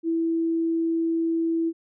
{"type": "tone", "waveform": "sine", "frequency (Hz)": 329.6, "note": "E4", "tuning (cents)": 0, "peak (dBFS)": -21, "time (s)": [0.03, 1.73], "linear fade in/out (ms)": 50, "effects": []}